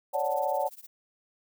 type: chord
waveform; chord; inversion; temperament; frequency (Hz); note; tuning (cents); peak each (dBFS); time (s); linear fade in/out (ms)
sine; D major seventh; third; equal with one note detuned; 551.5 / 587.3 / 740 / 880; C#5 / D5 / F#5 / A5; -9 / 0 / 0 / 0; -31; 0.13-0.69; 20
type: noise with tremolo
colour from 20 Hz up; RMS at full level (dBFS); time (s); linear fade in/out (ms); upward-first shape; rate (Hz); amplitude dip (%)
violet; -44; 0.13-0.87; 10; triangle; 17; 100
effects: none